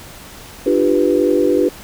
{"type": "chord", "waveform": "sine", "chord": "G dominant seventh", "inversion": "second", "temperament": "equal with one note detuned", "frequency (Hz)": [298.8, 349.2, 392, 493.9], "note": ["D4", "F4", "G4", "B4"], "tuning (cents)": [30, 0, 0, 0], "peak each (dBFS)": -17, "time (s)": [0.66, 1.69], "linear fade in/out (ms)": 5, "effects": ["pink hiss -37 dBFS RMS until 1.83 s"]}